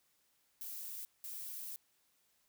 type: noise bursts at uneven times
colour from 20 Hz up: violet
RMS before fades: -45 dBFS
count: 2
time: 0.61-1.05 / 1.24-1.76 s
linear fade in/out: 0 ms
effects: white hiss -75 dBFS RMS until 2.48 s